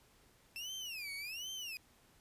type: tone with vibrato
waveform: 30% pulse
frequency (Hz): 2637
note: E7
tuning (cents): 0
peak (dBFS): -39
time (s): 0.56-1.77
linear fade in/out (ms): 0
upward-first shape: sine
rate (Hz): 1.3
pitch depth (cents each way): 290
effects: pink hiss -67 dBFS RMS until 2.2 s + resampled to 32000 Hz